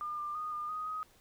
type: tone with pitch steps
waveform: sine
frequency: 1206 / 1193 / 1234 / 1208 / 1247 / 1257 Hz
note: D6 / D6 / D#6 / D6 / D#6 / D#6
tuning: +46 / +27 / -15 / +48 / +3 / +17 cents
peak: -35 dBFS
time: 0.01-1.03 s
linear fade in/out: 0 ms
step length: 170 ms
effects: pink hiss -64 dBFS RMS until 1.2 s